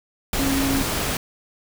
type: tone in noise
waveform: sine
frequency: 272.8 Hz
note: C#4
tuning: 28 cents flat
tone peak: -21 dBFS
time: 0.39-0.82 s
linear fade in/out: 2 ms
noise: pink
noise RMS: -24 dBFS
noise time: 0.33-1.17 s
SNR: 0 dB
effects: none